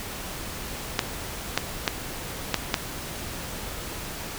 clicks, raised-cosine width 0.2 ms, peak -3 dBFS, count 5, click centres 0.992 / 1.576 / 1.878 / 2.543 / 2.742 s, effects pink hiss -35 dBFS RMS until 4.38 s

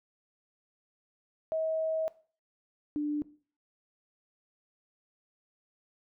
sine tone pair in turn, 639 / 296.2 Hz, D#5 / D4, +46 / +15 cents, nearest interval octave + minor second, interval 1331 cents, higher first, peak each -28 dBFS, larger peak neither, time 1.52-2.08 / 2.96-3.22 s, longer first, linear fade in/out 0 ms, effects noise-tail reverb RT60 0.4 s tail -18 dB re dry

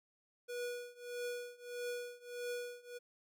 square tone with tremolo, 486.1 Hz, B4, 28 cents flat, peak -38 dBFS, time 0.48-2.99 s, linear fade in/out 20 ms, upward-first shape triangle, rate 1.6 Hz, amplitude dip 95%, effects none

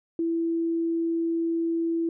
sine tone, 332.2 Hz, E4, 13 cents sharp, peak -23 dBFS, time 0.19-2.09 s, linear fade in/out 2 ms, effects none

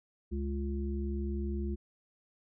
harmonic tone, 69.7 Hz, C#2, 10 cents sharp, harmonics 1 / 3 / 5, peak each -33 / -38 / -40 dBFS, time 0.31-1.76 s, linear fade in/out 20 ms, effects none

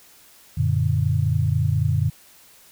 sine chord, Gb augmented, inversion none, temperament equal, 92.5 / 116.54 / 146.83 Hz, Gb2 / Bb2 / D3, 0 / 0 / 0 cents, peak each -22 dBFS, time 0.57-2.1 s, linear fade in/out 10 ms, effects white hiss -51 dBFS RMS until 2.71 s

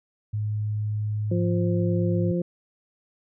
sine tone, 105.9 Hz, G#2, 34 cents sharp, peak -24 dBFS, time 0.33-2.32 s, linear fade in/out 10 ms
harmonic tone, 174.61 Hz, F3, in tune, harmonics 1 / 2 / 3, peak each -24 / -28 / -31 dBFS, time 1.31-2.42 s, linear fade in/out 5 ms
effects none

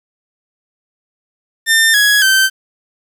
sawtooth tone with pitch steps, 1800 / 1669.8 / 1549 Hz, A6 / G#6 / G6, +39 / +9 / -21 cents, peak -5 dBFS, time 1.66-2.5 s, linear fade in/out 50 ms, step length 280 ms, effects 7-bit

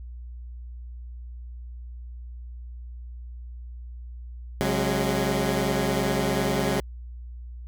15% pulse chord, C# suspended fourth, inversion none, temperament equal with one note detuned, 135.11 / 185 / 207.7 Hz, C#3 / F#3 / G#3, -44 / 0 / 0 cents, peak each -21 dBFS, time 4.61-6.8 s, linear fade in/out 0 ms, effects added 60 Hz sine -36 dBFS peak until 7.67 s

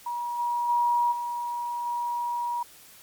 sine tone with level steps, 957 Hz, A#5, 45 cents sharp, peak -28 / -24 / -20 / -28 / -26 dBFS, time 0.06-2.63 s, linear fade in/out 5 ms, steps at 0.38 / 0.68 / 1.11 / 1.85 s, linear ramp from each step 20 ms, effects white hiss -51 dBFS RMS until 3.02 s + MP3 96 kbps

